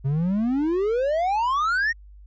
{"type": "exponential sweep", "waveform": "triangle", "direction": "up", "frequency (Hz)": [130.81, 1900], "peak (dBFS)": -18, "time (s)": [0.04, 1.93], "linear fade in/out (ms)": 20, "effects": ["added 50 Hz sine -43 dBFS peak until 2.26 s", "resampled to 16000 Hz"]}